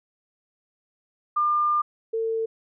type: tone pair in turn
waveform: sine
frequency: 1200 / 449.5 Hz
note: D6 / A4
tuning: +37 / +37 cents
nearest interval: octave + perfect fourth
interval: 1700 cents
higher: first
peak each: -19 / -23 dBFS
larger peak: first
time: 1.36-1.82 / 2.13-2.46 s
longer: first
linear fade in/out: 10 ms
effects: none